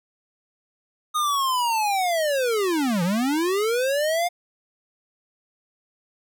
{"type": "linear two-way sweep", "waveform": "square", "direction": "down then up", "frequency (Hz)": [1244.5, 164.81, 715], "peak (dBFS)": -21, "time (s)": [1.14, 4.29], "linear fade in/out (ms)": 20, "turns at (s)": 3.03, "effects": []}